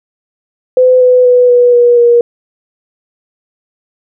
sine tone with pitch steps, 508 / 501.3 / 494.7 / 488.2 / 481.7 / 475.4 Hz, B4 / B4 / B4 / B4 / B4 / A#4, +49 / +26 / +3 / -20 / -43 / +34 cents, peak -3 dBFS, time 0.77-2.21 s, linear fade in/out 2 ms, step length 240 ms, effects none

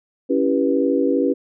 sine chord, C# half-diminished seventh, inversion none, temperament equal with one note detuned, 277.2 / 329.6 / 392 / 488.8 Hz, C#4 / E4 / G4 / B4, 0 / 0 / 0 / -18 cents, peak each -19 / -23 / -22 / -21 dBFS, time 0.29-1.34 s, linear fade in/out 20 ms, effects none

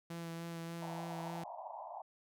sawtooth tone with vibrato, 167.4 Hz, E3, 27 cents sharp, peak -38 dBFS, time 0.1-1.44 s, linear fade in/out 5 ms, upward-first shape sine, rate 3.4 Hz, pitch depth 15 cents each way
pink band-pass noise, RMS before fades -47 dBFS, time 0.82-2.02 s, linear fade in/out 5 ms, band 620 to 1000 Hz, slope 96 dB/octave
effects none

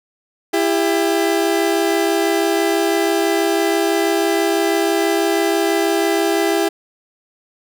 30% pulse tone pair together, 333.4 / 399.5 Hz, E4 / G4, +20 / +33 cents, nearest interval minor third, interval 313 cents, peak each -15 dBFS, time 0.53-6.69 s, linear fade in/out 10 ms, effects none

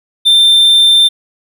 triangle tone, 3577 Hz, A7, 28 cents sharp, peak -3 dBFS, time 0.25-1.09 s, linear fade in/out 20 ms, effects none

